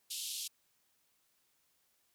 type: band-pass noise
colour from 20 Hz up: pink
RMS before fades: -41 dBFS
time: 0.1-0.48 s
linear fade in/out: 10 ms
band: 3000 to 13000 Hz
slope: 48 dB/octave
effects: white hiss -75 dBFS RMS until 2.14 s

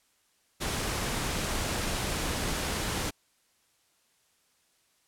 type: noise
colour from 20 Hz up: pink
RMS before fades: -31 dBFS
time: 0.6-3.11 s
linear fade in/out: 20 ms
effects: white hiss -69 dBFS RMS until 5.07 s + low-pass 11000 Hz 12 dB/octave

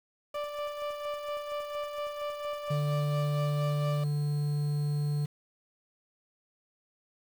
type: tone with tremolo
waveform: 30% pulse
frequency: 587.3 Hz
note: D5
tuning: in tune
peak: -29 dBFS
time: 0.34-4.04 s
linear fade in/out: 5 ms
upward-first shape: sine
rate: 4.3 Hz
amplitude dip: 45%
type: tone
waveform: triangle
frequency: 146.83 Hz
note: D3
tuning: in tune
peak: -25 dBFS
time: 2.7-5.26 s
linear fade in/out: 10 ms
effects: low-pass 3000 Hz 12 dB/octave + 8-bit

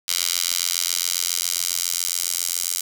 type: tone with high-pass filter sweep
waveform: 10% pulse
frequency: 87.31 Hz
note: F2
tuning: in tune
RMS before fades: -24 dBFS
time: 0.08-2.81 s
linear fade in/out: 5 ms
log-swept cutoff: 4400 to 6700 Hz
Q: 1.1
effects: none

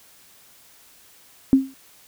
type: tone with exponential decay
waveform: sine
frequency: 267.3 Hz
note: C4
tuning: 37 cents sharp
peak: -7 dBFS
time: 1.53-1.74 s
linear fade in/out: 0 ms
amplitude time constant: 44 ms
effects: white hiss -52 dBFS RMS until 2.07 s

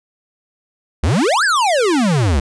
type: exponential two-way sweep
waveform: square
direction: up then down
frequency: 63.5 to 1755 to 63.5 Hz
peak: -13 dBFS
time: 1.03-2.4 s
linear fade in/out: 5 ms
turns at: 1.44 s
effects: resampled to 22050 Hz

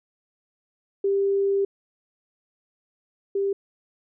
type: tone pair in turn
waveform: sine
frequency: 395.5 / 395.5 Hz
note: G4 / G4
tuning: +15 / +15 cents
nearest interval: unison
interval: 0 cents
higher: neither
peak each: -19 / -21 dBFS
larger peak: first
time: 1.04-1.65 / 3.35-3.53 s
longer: first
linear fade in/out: 5 ms
effects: none

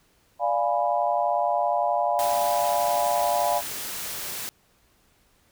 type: chord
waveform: sine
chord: D diminished seventh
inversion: none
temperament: equal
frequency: 587.3 / 698.5 / 830.6 / 987.8 Hz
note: D5 / F5 / Ab5 / Cb6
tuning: 0 / 0 / 0 / 0 cents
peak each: -27 / -24 / -27 / -29 dBFS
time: 0.39-3.62 s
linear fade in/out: 50 ms
type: noise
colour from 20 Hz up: white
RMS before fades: -33 dBFS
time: 2.19-4.49 s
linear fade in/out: 0 ms
effects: pink hiss -63 dBFS RMS until 5.51 s

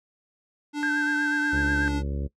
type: tone with pitch glide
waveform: square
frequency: 293.8 to 291.4 Hz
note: D4 to D4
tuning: +1 to -13 cents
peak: -27 dBFS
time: 0.73-2.03 s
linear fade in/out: 50 ms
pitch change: -14 cents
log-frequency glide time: 1.85-1.91 s
type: tone with vibrato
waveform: sine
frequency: 1568 Hz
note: G6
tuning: in tune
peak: -24 dBFS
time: 0.83-1.88 s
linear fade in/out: 0 ms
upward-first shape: triangle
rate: 8.2 Hz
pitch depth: 57 cents each way
type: harmonic tone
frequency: 70 Hz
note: C#2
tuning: 18 cents sharp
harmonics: 1 / 2 / 3 / 4 / 5 / 6 / 7 / 8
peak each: -28 / -34 / -38 / -40 / -42 / -44 / -45 / -46 dBFS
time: 1.52-2.28 s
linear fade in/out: 20 ms
effects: noise-tail reverb RT60 0.1 s tail -20 dB re dry + low-pass 7000 Hz 12 dB/octave

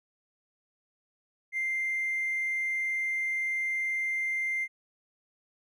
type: tone with hard clipping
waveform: sine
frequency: 2093 Hz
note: C7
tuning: in tune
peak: -28 dBFS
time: 1.52-4.68 s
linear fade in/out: 50 ms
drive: 1 dB
effects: none

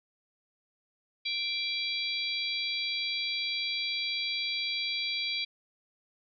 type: harmonic tone with a mistuned harmonic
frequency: 784 Hz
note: G5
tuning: in tune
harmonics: 3 / 4 / 5 / 6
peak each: -34 / -35 / -36 / -37 dBFS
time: 1.25-5.45 s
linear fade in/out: 10 ms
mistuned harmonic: 4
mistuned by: +110 cents
effects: none

